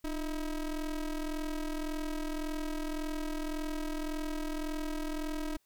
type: ring-modulated tone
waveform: square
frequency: 160.9 Hz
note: E3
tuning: 42 cents flat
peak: -31 dBFS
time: 0.04-5.57 s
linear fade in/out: 5 ms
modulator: 140 Hz
effects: white hiss -74 dBFS RMS until 5.65 s